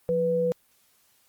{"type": "tone pair together", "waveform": "sine", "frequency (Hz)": [174.62, 493.9], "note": ["F3", "B4"], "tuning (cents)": [0, 0], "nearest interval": "octave + tritone", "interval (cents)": 1800, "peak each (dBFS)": [-30, -22], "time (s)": [0.09, 0.52], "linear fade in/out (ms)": 0, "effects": ["white hiss -64 dBFS RMS until 1.28 s", "Opus 32 kbps"]}